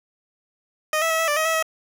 15% pulse tone with pitch steps, 619 / 654 / 645 / 653 / 589 / 632 / 649 / 641 Hz, D#5 / E5 / E5 / E5 / D5 / D#5 / E5 / E5, -9 / -14 / -38 / -17 / +5 / +27 / -27 / -49 cents, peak -13 dBFS, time 0.93-1.626 s, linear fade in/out 2 ms, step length 87 ms, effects none

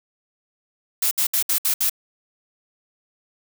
blue noise bursts, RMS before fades -20 dBFS, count 6, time 1.02-1.897 s, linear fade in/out 5 ms, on 92 ms, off 65 ms, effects none

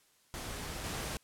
pink noise with level steps, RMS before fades -41 / -38 dBFS, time 0.34-1.17 s, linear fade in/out 0 ms, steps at 0.84 s, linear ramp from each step 2 ms, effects white hiss -68 dBFS RMS until 1.23 s + low-pass 12000 Hz 12 dB/octave

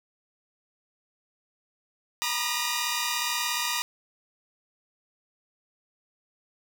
10% pulse tone cluster, 944 / 981 / 1217 / 1867 / 2709 Hz, A#5 / B5 / D#6 / A#6 / E7, +22 / -12 / -39 / +2 / +47 cents, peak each -23 / -25 / -22 / -30 / -29 dBFS, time 2.22-3.82 s, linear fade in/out 0 ms, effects none

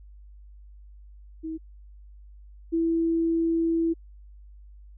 sine tone pair in turn, 319.8 / 330.5 Hz, D#4 / E4, +48 / +5 cents, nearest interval minor second, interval 57 cents, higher second, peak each -30 / -21 dBFS, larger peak second, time 1.43-1.58 / 2.72-3.94 s, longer second, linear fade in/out 20 ms, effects added 50 Hz sine -45 dBFS peak until 4.97 s

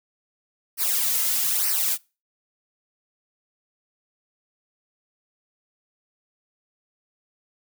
blue noise with flanger, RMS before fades -23 dBFS, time 0.77-1.98 s, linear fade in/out 50 ms, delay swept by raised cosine 0.28 to 2.68 ms, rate 1.1 Hz, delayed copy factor -0.85, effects noise-tail reverb RT60 0.3 s tail -24 dB re dry

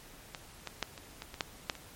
clicks, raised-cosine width 0.2 ms, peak -22 / -20 / -13 / -27 / -23 / -26 / -13 / -12 / -29 dBFS, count 9, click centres 0.348 / 0.673 / 0.827 / 0.978 / 1.221 / 1.342 / 1.408 / 1.698 / 1.753 s, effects pink hiss -53 dBFS RMS until 1.95 s + MP3 64 kbps

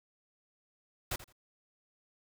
pink noise with echo, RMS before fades -35 dBFS, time 1.11-1.16 s, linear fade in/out 5 ms, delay 83 ms, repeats 2, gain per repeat -15 dB, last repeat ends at 1.326 s, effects none

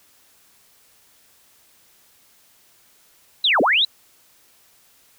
sine linear two-way sweep, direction down then up, 4078 to 207.7 to 4078 Hz, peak -14 dBFS, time 3.44-3.85 s, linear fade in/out 5 ms, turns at 3.61 s, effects white hiss -56 dBFS RMS until 5.18 s

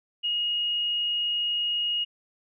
sine tone, 2874 Hz, F7, 49 cents sharp, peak -24 dBFS, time 0.23-2.05 s, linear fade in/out 20 ms, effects none

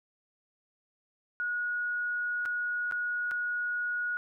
sine tone with dropouts, 1452 Hz, F#6, 33 cents flat, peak -29 dBFS, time 1.4-4.17 s, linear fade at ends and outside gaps 0 ms, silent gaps 2.454-2.459 / 2.912-2.922 / 3.311-3.316 s, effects none

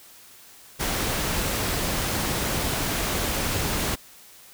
pink noise, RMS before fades -26 dBFS, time 0.79-3.96 s, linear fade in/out 20 ms, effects white hiss -49 dBFS RMS until 4.53 s

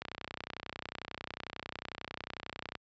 click train, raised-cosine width 0.3 ms, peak -22 dBFS, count 86, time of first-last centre 0.02-2.753 s, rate 31.1 Hz, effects high-pass 60 Hz 12 dB/octave + resampled to 16000 Hz

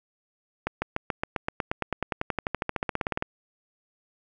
accelerating click train, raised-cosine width 0.5 ms, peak -11 dBFS, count 29, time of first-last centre 0.67-3.224 s, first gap 150 ms, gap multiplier 0.96, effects none

